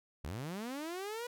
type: linear sweep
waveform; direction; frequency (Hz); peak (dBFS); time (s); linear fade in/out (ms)
sawtooth; up; 60.7 to 493.9; -35; 0.24-1.27; 5
effects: none